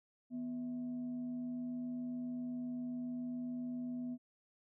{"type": "tone with frequency modulation", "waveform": "sine", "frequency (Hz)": 246.7, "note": "B3", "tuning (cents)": -2, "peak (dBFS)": -38, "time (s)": [0.3, 4.18], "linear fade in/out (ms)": 50, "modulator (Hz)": 406, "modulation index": 0.22, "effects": []}